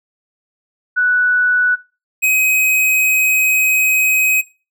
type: tone pair in turn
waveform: sine / square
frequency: 1480 / 2528 Hz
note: F#6 / D#7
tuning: 0 / +27 cents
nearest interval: major sixth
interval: 927 cents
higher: second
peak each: -11 dBFS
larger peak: neither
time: 0.96-1.76 / 2.22-4.42 s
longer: second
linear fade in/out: 20 ms
effects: noise-tail reverb RT60 0.3 s tail -20 dB re dry